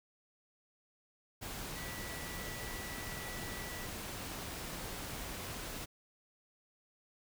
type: tone in noise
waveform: sine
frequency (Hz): 1956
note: B6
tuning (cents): -17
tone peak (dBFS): -48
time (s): 1.75-3.87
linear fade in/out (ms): 20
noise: pink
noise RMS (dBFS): -43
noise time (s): 1.41-5.86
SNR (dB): -8
effects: none